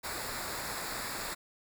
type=noise with comb filter; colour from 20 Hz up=pink; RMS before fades=-38 dBFS; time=0.03-1.35 s; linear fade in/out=20 ms; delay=0.33 ms; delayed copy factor=-0.7; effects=none